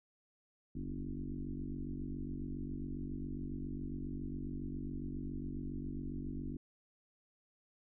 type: tone with frequency modulation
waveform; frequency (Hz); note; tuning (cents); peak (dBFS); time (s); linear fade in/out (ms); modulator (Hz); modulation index
sine; 146.83; D3; 0; -38; 0.75-6.57; 5; 47.3; 3.5
effects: none